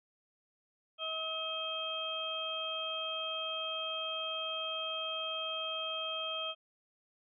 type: harmonic tone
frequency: 639 Hz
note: D#5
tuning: 46 cents sharp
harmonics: 1 / 2 / 4 / 5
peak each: -42 / -42 / -44 / -37 dBFS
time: 0.98-6.55 s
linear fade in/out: 50 ms
effects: none